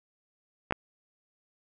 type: clicks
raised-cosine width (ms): 0.5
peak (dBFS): -12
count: 2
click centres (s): 0.709 / 0.724
effects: none